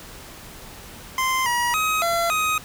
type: tone with pitch steps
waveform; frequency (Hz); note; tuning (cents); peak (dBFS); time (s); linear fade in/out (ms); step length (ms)
25% pulse; 1041 / 960 / 1264 / 680 / 1254; C6 / B5 / D#6 / F5 / D#6; -9 / -49 / +27 / -46 / +13; -16; 1.18-2.58; 2; 280
effects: pink hiss -41 dBFS RMS until 2.64 s